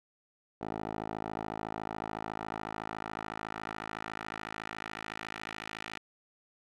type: tone with band-pass filter sweep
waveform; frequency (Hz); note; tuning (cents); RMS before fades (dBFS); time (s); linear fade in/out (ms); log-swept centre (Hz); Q
10% pulse; 53.9; A1; -35; -40; 0.61-5.98; 5; 610 to 2300; 1.2
effects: none